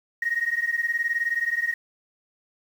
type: beating tone pair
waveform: sine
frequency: 1864.7 / 1883.7 Hz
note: A#6 / A#6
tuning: 0 / +18 cents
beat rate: 19 Hz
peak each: -25 dBFS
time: 0.22-1.74 s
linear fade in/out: 5 ms
effects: tanh soft clip ceiling -15 dBFS + 8-bit